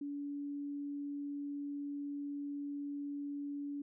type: tone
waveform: sine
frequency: 286 Hz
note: D4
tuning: 46 cents flat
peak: -38 dBFS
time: 0.01-3.82 s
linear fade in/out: 5 ms
effects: none